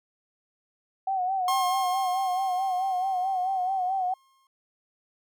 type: tone with vibrato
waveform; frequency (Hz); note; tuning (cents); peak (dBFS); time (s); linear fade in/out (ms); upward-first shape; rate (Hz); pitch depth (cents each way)
sine; 750; F#5; +23; -24; 1.07-4.14; 5; sine; 4.6; 66
type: tone with exponential decay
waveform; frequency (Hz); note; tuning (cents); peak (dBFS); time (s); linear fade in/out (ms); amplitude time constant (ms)
45% pulse; 1070; C6; +38; -24; 1.48-4.47; 2; 650
effects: none